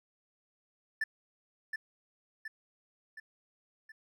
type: tone with echo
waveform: triangle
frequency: 1760 Hz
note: A6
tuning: in tune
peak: -27 dBFS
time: 1.01-1.04 s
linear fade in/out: 5 ms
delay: 720 ms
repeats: 4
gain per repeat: -5 dB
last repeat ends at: 3.92 s
effects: none